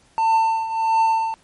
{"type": "tone with tremolo", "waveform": "triangle", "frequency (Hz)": 896, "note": "A5", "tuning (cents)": 31, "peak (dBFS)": -11, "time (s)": [0.18, 1.34], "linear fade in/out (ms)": 0, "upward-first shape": "triangle", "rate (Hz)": 1.5, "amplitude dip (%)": 75, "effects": ["pink hiss -56 dBFS RMS until 1.43 s", "MP3 48 kbps"]}